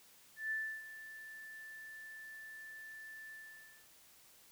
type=tone with ADSR envelope; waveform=sine; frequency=1760 Hz; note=A6; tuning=in tune; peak=-34 dBFS; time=0.36-3.88 s; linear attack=150 ms; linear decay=310 ms; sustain=-14 dB; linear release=570 ms; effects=white hiss -63 dBFS RMS until 4.51 s